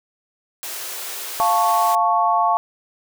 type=high-pass noise; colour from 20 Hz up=white; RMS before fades=-30 dBFS; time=0.63-1.95 s; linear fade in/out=0 ms; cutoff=320 Hz; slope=96 dB/octave
type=chord; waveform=sine; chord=F augmented; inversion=none; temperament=equal; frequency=698.5 / 880 / 1108.7 Hz; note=F5 / A5 / C#6; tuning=0 / 0 / 0 cents; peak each=-19 dBFS; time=1.4-2.57 s; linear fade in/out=0 ms
effects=none